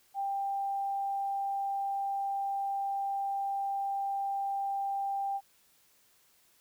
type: tone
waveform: sine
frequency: 791 Hz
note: G5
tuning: 15 cents sharp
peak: -30 dBFS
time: 0.14-5.41 s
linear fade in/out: 50 ms
effects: white hiss -66 dBFS RMS until 6.6 s